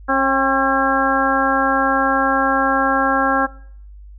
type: harmonic tone with a mistuned harmonic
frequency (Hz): 270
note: C#4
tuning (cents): -45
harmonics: 1 / 2 / 3 / 4 / 5 / 6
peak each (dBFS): -21 / -21 / -21 / -21 / -21 / -21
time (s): 0.08-3.47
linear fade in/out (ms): 20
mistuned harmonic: 3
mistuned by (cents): -24
effects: noise-tail reverb RT60 0.6 s tail -21 dB re dry + added 50 Hz sine -36 dBFS peak until 4.18 s